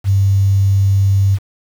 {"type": "tone with quantisation", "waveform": "sine", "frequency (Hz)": 98, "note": "G2", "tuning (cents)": 0, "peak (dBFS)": -9, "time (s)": [0.04, 1.39], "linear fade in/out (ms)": 50, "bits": 6, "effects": []}